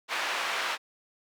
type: band-pass noise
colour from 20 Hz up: white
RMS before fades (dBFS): -31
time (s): 0.08-0.78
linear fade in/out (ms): 50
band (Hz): 690 to 2400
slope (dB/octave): 12
effects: none